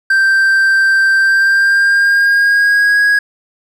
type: tone with pitch glide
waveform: triangle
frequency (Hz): 1568 to 1653.6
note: G6 to G#6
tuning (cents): 0 to -8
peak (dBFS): -6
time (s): 0.1-3.19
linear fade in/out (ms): 5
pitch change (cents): +92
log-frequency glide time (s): 1.19-2.98
effects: none